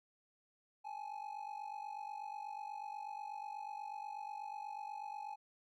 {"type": "ring-modulated tone", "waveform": "triangle", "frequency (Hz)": 839, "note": "G#5", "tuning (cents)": 17, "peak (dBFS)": -38, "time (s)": [0.84, 5.36], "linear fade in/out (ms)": 20, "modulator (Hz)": 24.1, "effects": []}